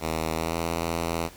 5% pulse tone with pitch glide, 80.2 to 83.51 Hz, E2 to E2, -47 to +23 cents, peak -15 dBFS, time 0-1.3 s, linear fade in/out 50 ms, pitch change +70 cents, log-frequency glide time 0.34-0.55 s, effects pink hiss -48 dBFS RMS until 1.36 s

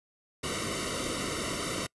pink noise with comb filter, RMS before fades -33 dBFS, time 0.43-1.87 s, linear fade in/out 10 ms, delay 1.2 ms, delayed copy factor -0.95, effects noise-tail reverb RT60 0.1 s tail -26 dB re dry + resampled to 24000 Hz

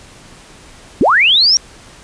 sine linear sweep, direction up, 185.8 to 5720 Hz, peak -7 dBFS, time 1.01-1.57 s, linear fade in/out 0 ms, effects pink hiss -40 dBFS RMS until 2.03 s + resampled to 22050 Hz

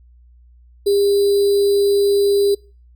sine tone with sample-and-hold, 402.1 Hz, G4, 44 cents sharp, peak -12 dBFS, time 0.86-2.55 s, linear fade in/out 10 ms, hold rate 4410 Hz, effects noise-tail reverb RT60 0.4 s tail -26 dB re dry + added 60 Hz sine -45 dBFS peak until 2.95 s

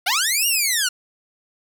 10% pulse linear two-way sweep, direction up then down, 668 to 2885 to 1389 Hz, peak -9 dBFS, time 0.06-0.89 s, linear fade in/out 10 ms, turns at 0.47 s, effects none

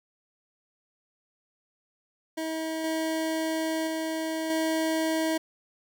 25% pulse tone with level steps, 320 Hz, D#4, 49 cents sharp, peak -26 / -23 / -25 / -21 dBFS, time 2.37-5.38 s, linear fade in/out 10 ms, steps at 2.84 / 3.87 / 4.5 s, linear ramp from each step 2 ms, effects none

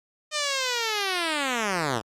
5% pulse linear sweep, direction down, 614 to 100.5 Hz, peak -13 dBFS, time 0.31-2.02 s, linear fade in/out 50 ms, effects low-pass 9000 Hz 12 dB/octave + Opus 48 kbps

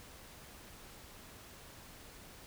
silence, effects pink hiss -54 dBFS RMS until 2.46 s

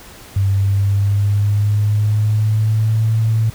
sine tone with pitch glide, 98 to 111.28 Hz, G2 to A2, 0 to +20 cents, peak -12 dBFS, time 0.36-3.5 s, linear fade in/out 5 ms, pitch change +220 cents, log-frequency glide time 0.54-3.13 s, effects pink hiss -39 dBFS RMS until 3.54 s

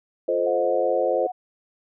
sine chord, F dominant seventh, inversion none, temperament equal, 349.2 / 440 / 523.3 / 622.3 Hz, F4 / A4 / C5 / Eb5, 0 / 0 / 0 / 0 cents, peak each -28 / -27 / -22 / -26 dBFS, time 0.28-1.27 s, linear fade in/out 5 ms
sine tone with pitch glide, 723 to 733.5 Hz, F#5 to F#5, -40 to -15 cents, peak -28 dBFS, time 0.46-1.32 s, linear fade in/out 10 ms, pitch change +25 cents, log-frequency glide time 0.58-1.06 s
effects none

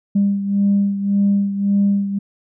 sine beating tone pair, 199.9 / 201.7 Hz, G3 / G3, +34 / +50 cents, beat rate 1.8 Hz, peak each -14 / -20 dBFS, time 0.15-2.19 s, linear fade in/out 10 ms, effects tanh soft clip ceiling -8 dBFS

